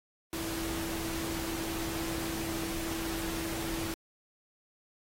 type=tone in noise; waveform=sine; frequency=329.6 Hz; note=E4; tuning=in tune; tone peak=-36 dBFS; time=0.33-3.94 s; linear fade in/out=0 ms; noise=pink; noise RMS=-38 dBFS; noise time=0.33-3.94 s; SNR=-1 dB; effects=AAC 48 kbps